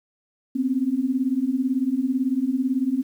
sine beating tone pair, 249.5 / 267.5 Hz, B3 / C4, +18 / +38 cents, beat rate 18 Hz, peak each -24 / -22 dBFS, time 0.55-3.03 s, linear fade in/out 10 ms, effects 9-bit

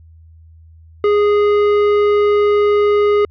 triangle tone with tanh clipping, 413.6 Hz, G#4, 7 cents flat, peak -12 dBFS, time 1.04-3.25 s, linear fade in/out 2 ms, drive 16 dB, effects added 81 Hz sine -40 dBFS peak until 3.3 s

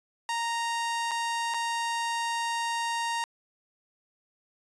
sawtooth tone with dropouts, 930 Hz, A#5, 4 cents flat, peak -24 dBFS, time 0.29-3.24 s, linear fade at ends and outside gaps 1 ms, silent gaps 1.111-1.115 / 1.539-1.543 s, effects resampled to 22050 Hz

